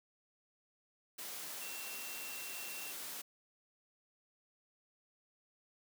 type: tone in noise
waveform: sine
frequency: 2718 Hz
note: F7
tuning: 48 cents flat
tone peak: -49 dBFS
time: 1.61-2.92 s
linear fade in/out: 10 ms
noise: white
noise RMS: -45 dBFS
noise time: 1.18-3.22 s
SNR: -7 dB
effects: high-pass 200 Hz 12 dB/octave